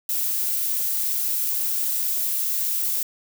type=noise; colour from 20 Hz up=violet; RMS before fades=-24 dBFS; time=0.09-3.03 s; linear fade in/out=2 ms; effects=none